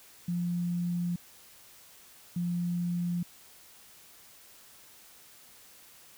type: tone bursts at uneven times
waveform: sine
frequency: 174.61 Hz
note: F3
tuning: in tune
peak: -28 dBFS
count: 2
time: 0.28-1.16 / 2.36-3.23 s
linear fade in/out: 5 ms
effects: white hiss -55 dBFS RMS until 6.17 s